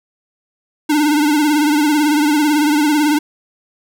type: tone with vibrato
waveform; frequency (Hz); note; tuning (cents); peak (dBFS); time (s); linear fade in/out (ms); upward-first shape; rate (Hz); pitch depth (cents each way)
square; 298.4; D4; +28; -12; 0.89-3.19; 10; triangle; 18; 83
effects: none